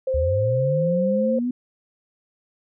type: tone with vibrato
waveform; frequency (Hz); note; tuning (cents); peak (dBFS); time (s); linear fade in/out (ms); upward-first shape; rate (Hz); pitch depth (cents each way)
sine; 523.3; C5; 0; -20; 0.07-1.39; 5; triangle; 19; 16
type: linear sweep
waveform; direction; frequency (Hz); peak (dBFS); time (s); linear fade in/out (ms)
sine; up; 69.4 to 252.3; -21; 0.14-1.51; 5
effects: none